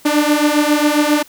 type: beating tone pair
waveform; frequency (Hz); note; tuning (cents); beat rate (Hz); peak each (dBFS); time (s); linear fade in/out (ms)
sawtooth; 293.7 / 301.1; D4 / D4; 0 / +43; 7.4; -11; 0.05-1.23; 10
effects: white hiss -46 dBFS RMS until 1.28 s